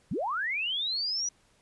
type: linear sweep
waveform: sine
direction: up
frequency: 119.9 to 5920 Hz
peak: -28 dBFS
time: 0.11-1.29 s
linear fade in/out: 5 ms
effects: pink hiss -65 dBFS RMS until 1.61 s + resampled to 24000 Hz